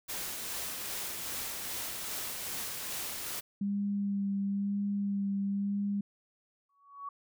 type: noise with tremolo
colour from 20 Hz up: white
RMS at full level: -37 dBFS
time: 0.08-3.41 s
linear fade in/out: 20 ms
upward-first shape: sine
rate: 2.5 Hz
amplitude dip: 25%
type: tone with vibrato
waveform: sine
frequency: 200 Hz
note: G3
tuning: 35 cents sharp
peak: -29 dBFS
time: 3.61-6.01 s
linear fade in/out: 5 ms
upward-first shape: sine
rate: 1 Hz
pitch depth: 17 cents each way
type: tone with exponential growth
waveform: sine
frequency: 1124 Hz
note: C#6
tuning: 24 cents sharp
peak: -35 dBFS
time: 6.69-7.09 s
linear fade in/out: 5 ms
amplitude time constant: 86 ms
effects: none